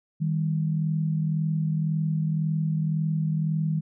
sine tone pair together, 157.4 / 199.29 Hz, D#3 / G3, +20 / +29 cents, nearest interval major third, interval 409 cents, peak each -23 / -31 dBFS, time 0.2-3.81 s, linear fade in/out 20 ms, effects none

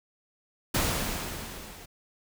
pink noise with level ramp, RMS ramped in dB -25 to -47 dBFS, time 0.74-1.86 s, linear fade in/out 10 ms, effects none

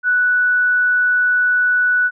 sine tone, 1480 Hz, F#6, in tune, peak -12 dBFS, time 0.03-2.11 s, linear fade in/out 50 ms, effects none

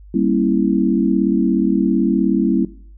sine chord, G diminished seventh, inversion none, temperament equal with one note detuned, 196 / 233.1 / 272.1 / 329.6 Hz, G3 / Bb3 / Db4 / Fb4, 0 / 0 / -32 / 0 cents, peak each -19 dBFS, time 0.14-2.65 s, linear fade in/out 5 ms, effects noise-tail reverb RT60 0.5 s tail -18 dB re dry + added 50 Hz sine -38 dBFS peak until 2.97 s

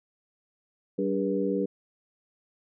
harmonic tone with a mistuned harmonic, 96.6 Hz, G2, 25 cents flat, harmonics 2 / 3 / 4 / 5, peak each -30 / -30 / -30 / -30 dBFS, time 0.98-1.66 s, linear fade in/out 10 ms, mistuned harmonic 4, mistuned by +72 cents, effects none

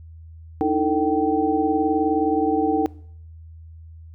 sine tone cluster, 301.6 / 320.8 / 446.2 / 774 Hz, D4 / E4 / A4 / G5, +46 / -47 / +24 / -22 cents, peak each -23 dBFS, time 0.61-2.86 s, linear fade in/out 0 ms, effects noise-tail reverb RT60 0.6 s tail -21 dB re dry + added 81 Hz sine -39 dBFS peak until 4.14 s

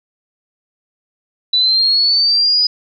sine linear sweep, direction up, 3951 to 4978 Hz, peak -10 dBFS, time 1.53-2.67 s, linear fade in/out 5 ms, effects none

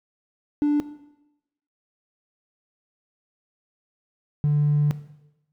triangle tone pair in turn, 293.7 / 147.36 Hz, D4 / D3, 0 / +6 cents, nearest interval octave, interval 1194 cents, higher first, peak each -14 dBFS, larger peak neither, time 0.62-0.8 / 4.44-4.91 s, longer second, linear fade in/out 0 ms, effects noise-tail reverb RT60 0.9 s tail -17 dB re dry + tanh soft clip ceiling -14 dBFS

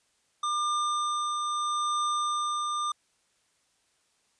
square tone with tremolo, 1200 Hz, D6, 37 cents sharp, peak -26 dBFS, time 0.43-2.92 s, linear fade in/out 5 ms, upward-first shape triangle, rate 0.78 Hz, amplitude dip 30%, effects white hiss -70 dBFS RMS until 4.39 s + resampled to 22050 Hz

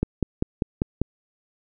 click train, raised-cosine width 3 ms, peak -8 dBFS, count 6, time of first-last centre 0.03-1.016 s, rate 5.07 Hz, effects none

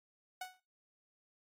sawtooth tone with exponential decay, 740 Hz, F#5, in tune, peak -34 dBFS, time 0.41-0.6 s, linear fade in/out 5 ms, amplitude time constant 41 ms, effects noise-tail reverb RT60 0.3 s tail -20 dB re dry + AAC 48 kbps

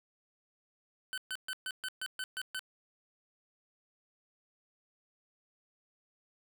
25% pulse tone bursts, 1519 Hz, F#6, 45 cents sharp, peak -32 dBFS, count 9, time 1.13-2.593 s, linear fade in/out 0 ms, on 47 ms, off 130 ms, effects none

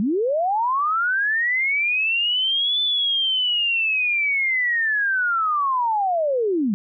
sine linear two-way sweep, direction up then down, 187.5 to 3520 to 187.5 Hz, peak -18 dBFS, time 0-6.74 s, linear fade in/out 0 ms, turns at 2.81 s, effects none

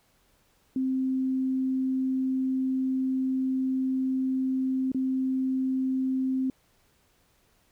sine tone with dropouts, 261.7 Hz, C4, in tune, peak -24 dBFS, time 0.76-6.5 s, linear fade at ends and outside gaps 2 ms, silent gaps 4.918-4.946 s, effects pink hiss -66 dBFS RMS until 7.71 s

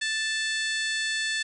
harmonic tone, 880 Hz, A5, in tune, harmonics 2 / 3 / 4 / 5 / 6 / 7 / 8 / 9 / 10, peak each -28 / -36 / -33 / -35 / -43 / -43 / -43 / -40 / -44 dBFS, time 0.01-1.43 s, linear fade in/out 10 ms, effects none

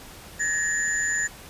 sine tone cluster, 1699 / 1864 / 7000 Hz, G#6 / A#6 / A8, +39 / -1 / -10 cents, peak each -27 dBFS, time 0.39-1.28 s, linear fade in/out 20 ms, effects pink hiss -44 dBFS RMS until 1.49 s + resampled to 32000 Hz

